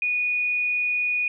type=tone; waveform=sine; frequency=2464 Hz; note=D#7; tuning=17 cents flat; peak=-21 dBFS; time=0.02-1.28 s; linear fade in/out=2 ms; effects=none